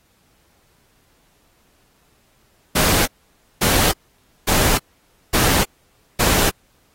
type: noise bursts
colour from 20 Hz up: pink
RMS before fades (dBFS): -17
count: 5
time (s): 2.75-6.5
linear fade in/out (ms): 10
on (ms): 310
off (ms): 550
effects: pink hiss -60 dBFS RMS until 6.94 s + AAC 48 kbps